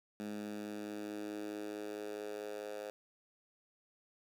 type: tone with high-pass filter sweep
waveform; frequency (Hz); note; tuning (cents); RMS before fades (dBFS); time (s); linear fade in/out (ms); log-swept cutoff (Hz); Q
10% pulse; 104.6; G#2; +13; -43; 0.2-2.9; 0; 210 to 510; 3
effects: none